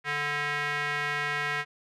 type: tone with band-pass filter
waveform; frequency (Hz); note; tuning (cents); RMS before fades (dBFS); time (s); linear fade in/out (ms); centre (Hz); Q
square; 146.4; D3; -5; -30; 0.04-1.65; 50; 1900; 2.5
effects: none